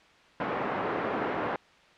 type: band-pass noise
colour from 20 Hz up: pink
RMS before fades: -31 dBFS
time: 0.4-1.56 s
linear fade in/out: 2 ms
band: 280 to 1500 Hz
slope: 12 dB/octave
effects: white hiss -57 dBFS RMS until 1.97 s + low-pass 3000 Hz 12 dB/octave